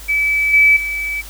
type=tone with level steps; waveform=sine; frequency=2300 Hz; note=D7; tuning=37 cents flat; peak=-13 / -7 / -19 dBFS; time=0.08-1.22 s; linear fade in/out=20 ms; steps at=0.53 / 0.76 s; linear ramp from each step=10 ms; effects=added 50 Hz sine -34 dBFS peak until 1.29 s + white hiss -37 dBFS RMS until 1.29 s